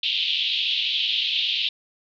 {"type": "band-pass noise", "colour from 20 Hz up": "white", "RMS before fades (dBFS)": -24, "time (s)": [0.03, 1.69], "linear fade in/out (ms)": 5, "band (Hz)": [2800, 3700], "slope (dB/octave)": 48, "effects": []}